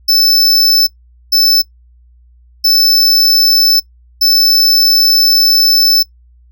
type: tone bursts at uneven times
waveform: square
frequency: 5274 Hz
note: E8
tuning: in tune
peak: -7 dBFS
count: 4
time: 0.08-0.87 / 1.32-1.62 / 2.64-3.8 / 4.21-6.03 s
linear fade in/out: 10 ms
effects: noise-tail reverb RT60 0.1 s tail -20 dB re dry + added 60 Hz sine -42 dBFS peak until 6.51 s